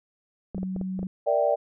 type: clicks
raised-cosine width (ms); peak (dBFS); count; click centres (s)
2; -22; 7; 0.547 / 0.581 / 0.631 / 0.763 / 0.813 / 0.992 / 1.03
type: tone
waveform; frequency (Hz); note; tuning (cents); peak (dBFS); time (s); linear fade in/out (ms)
sine; 187.5; F#3; +23; -28; 0.55-1.07; 2
type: chord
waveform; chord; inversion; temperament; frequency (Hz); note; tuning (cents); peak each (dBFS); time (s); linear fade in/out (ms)
sine; E half-diminished seventh; second; equal; 466.2 / 587.3 / 659.3 / 784; Bb4 / D5 / E5 / G5; 0 / 0 / 0 / 0; -28 / -22 / -27 / -28; 1.26-1.56; 20
effects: none